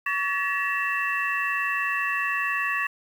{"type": "tone cluster", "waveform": "sine", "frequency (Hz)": [1130, 1726, 1907, 2675], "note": ["C#6", "A6", "A#6", "E7"], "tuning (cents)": [33, -34, 39, 25], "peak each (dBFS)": -29, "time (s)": [0.06, 2.87], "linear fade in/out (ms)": 5, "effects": ["8-bit"]}